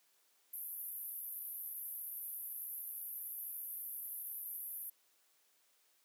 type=band-pass noise; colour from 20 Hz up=pink; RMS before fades=-45 dBFS; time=0.53-4.9 s; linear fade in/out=5 ms; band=11000 to 14000 Hz; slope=96 dB/octave; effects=white hiss -73 dBFS RMS until 6.04 s + high-pass 300 Hz 12 dB/octave